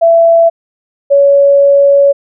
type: tone pair in turn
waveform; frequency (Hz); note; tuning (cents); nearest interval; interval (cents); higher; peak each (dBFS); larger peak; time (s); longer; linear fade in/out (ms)
sine; 668 / 561.7; E5 / C#5; +23 / +23; minor third; 300; first; -3; neither; 0.01-0.5 / 1.1-2.13; second; 20
effects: none